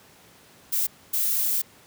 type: noise bursts at uneven times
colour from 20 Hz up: violet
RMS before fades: -24 dBFS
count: 2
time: 0.72-0.87 / 1.13-1.62 s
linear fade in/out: 10 ms
effects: pink hiss -53 dBFS RMS until 1.86 s + high-pass 100 Hz 12 dB/octave